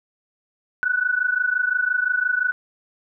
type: tone pair together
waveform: sine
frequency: 1473.2 / 1499 Hz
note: F#6 / F#6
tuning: -8 / +22 cents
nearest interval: unison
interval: 30 cents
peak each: -21 / -22 dBFS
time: 0.83-2.52 s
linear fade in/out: 0 ms
effects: none